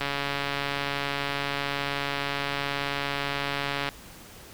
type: click train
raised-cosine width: 0.3 ms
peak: -12 dBFS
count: 548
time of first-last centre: 0.01-3.889 s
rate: 141 Hz
effects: pink hiss -47 dBFS RMS until 4.53 s